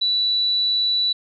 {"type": "tone", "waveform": "sine", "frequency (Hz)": 3951, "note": "B7", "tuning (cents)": 0, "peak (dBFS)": -17, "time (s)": [0.01, 1.13], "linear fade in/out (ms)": 10, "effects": []}